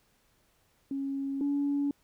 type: tone pair in turn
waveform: sine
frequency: 274.6 / 284.1 Hz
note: C#4 / C#4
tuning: -16 / +43 cents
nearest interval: minor second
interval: 59 cents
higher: second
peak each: -30 / -25 dBFS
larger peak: second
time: 0.91-1.41 / 1.41-1.91 s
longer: neither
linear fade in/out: 2 ms
effects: tanh soft clip ceiling -22 dBFS + pink hiss -69 dBFS RMS until 2.03 s